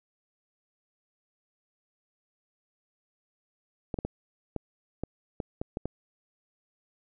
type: clicks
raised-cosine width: 2 ms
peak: -18 dBFS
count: 9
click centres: 3.942 / 3.988 / 4.05 / 4.563 / 5.036 / 5.402 / 5.615 / 5.771 / 5.856 s
effects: none